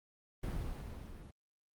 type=noise with level ramp; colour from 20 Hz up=brown; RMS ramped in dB=-37 to -51 dBFS; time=0.43-1.31 s; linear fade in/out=5 ms; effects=Opus 32 kbps